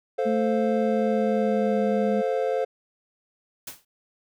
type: chord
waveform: triangle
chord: F major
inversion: first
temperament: equal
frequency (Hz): 440 / 523.3 / 698.5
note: A4 / C5 / F5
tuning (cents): 0 / 0 / 0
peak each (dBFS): -25 / -23 / -28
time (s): 0.18-2.65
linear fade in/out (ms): 10
type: tone with pitch glide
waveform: sine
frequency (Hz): 220 to 208.7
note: A3 to G#3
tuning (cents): 0 to +9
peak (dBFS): -24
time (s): 0.25-2.22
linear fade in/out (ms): 20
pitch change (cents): -91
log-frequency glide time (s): 0.7-1.8
type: noise with exponential decay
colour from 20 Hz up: white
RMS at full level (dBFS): -32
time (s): 3.67-3.85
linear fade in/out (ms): 5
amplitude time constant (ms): 39
effects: none